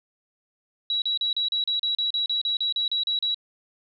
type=tone bursts; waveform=sine; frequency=3894 Hz; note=B7; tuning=25 cents flat; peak=-22 dBFS; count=16; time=0.9-3.345 s; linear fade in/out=2 ms; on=120 ms; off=35 ms; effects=none